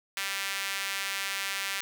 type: tone with high-pass filter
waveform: sawtooth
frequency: 196 Hz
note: G3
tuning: in tune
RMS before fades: -33 dBFS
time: 0.17-1.81 s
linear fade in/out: 0 ms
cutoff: 2000 Hz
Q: 1.3
effects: none